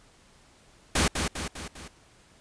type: noise with echo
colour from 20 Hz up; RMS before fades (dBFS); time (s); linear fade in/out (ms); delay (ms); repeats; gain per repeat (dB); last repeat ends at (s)
pink; -23; 0.95-1.08; 5; 200; 4; -5; 1.88
effects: pink hiss -58 dBFS RMS until 2.4 s + resampled to 22050 Hz